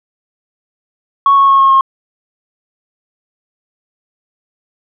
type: tone with pitch steps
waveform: sine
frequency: 1108.7 / 1100.4 / 1092.2 / 1084 / 1075.9 Hz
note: C#6 / C#6 / C#6 / C#6 / C6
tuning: 0 / -13 / -26 / -39 / +48 cents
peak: -4 dBFS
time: 1.26-1.81 s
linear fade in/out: 2 ms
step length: 110 ms
effects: tanh soft clip ceiling -1 dBFS